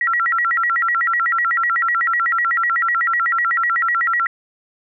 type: tone with vibrato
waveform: sine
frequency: 1612 Hz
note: G6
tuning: 48 cents sharp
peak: -15 dBFS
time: 0.01-4.27 s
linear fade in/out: 2 ms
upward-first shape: square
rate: 8 Hz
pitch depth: 300 cents each way
effects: none